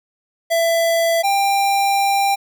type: tone pair in turn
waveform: square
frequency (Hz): 667 / 793.2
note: E5 / G5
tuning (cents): +20 / +20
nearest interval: minor third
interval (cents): 300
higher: second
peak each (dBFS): -15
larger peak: neither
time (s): 0.5-1.23 / 1.23-2.36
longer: second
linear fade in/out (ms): 20
effects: none